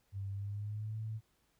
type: tone with pitch glide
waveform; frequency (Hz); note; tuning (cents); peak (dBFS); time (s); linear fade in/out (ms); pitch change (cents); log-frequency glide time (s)
sine; 98.4 to 109.81; G2 to A2; +7 to -3; -37; 0.12-1.21; 50; +190; 0.31-0.98
effects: pink hiss -75 dBFS RMS until 1.59 s